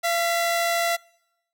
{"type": "tone pair together", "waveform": "sawtooth", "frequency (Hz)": [682.9, 1975.5], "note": ["F5", "B6"], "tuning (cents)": [-39, 0], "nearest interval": "octave + tritone", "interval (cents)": 1839, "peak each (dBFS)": [-18, -25], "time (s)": [0.03, 0.97], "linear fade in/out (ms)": 20, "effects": ["noise-tail reverb RT60 0.9 s tail -26 dB re dry"]}